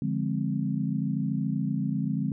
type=chord; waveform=sine; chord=D half-diminished seventh; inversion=none; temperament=equal; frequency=146.83 / 174.61 / 207.7 / 261.6 Hz; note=D3 / F3 / Ab3 / C4; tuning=0 / 0 / 0 / 0 cents; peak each=-30 / -32 / -30 / -32 dBFS; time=0.02-2.32 s; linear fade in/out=2 ms; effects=none